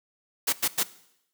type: noise bursts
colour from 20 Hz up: white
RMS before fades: -24 dBFS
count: 3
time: 0.47-0.834 s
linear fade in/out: 10 ms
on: 58 ms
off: 95 ms
effects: noise-tail reverb RT60 0.8 s tail -18 dB re dry + high-pass 150 Hz 12 dB/octave